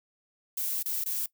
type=noise with dropouts; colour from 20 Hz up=violet; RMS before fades=-31 dBFS; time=0.57-1.26 s; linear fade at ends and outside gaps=5 ms; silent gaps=0.828-0.857 / 1.04-1.059 s; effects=noise-tail reverb RT60 0.1 s tail -19 dB re dry